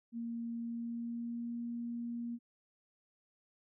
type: tone with pitch glide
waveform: sine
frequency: 232.8 to 236.2 Hz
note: A#3 to A#3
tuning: -2 to +23 cents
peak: -37 dBFS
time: 0.12-2.39 s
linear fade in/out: 50 ms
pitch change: +25 cents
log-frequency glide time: 0.57-1.58 s
effects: none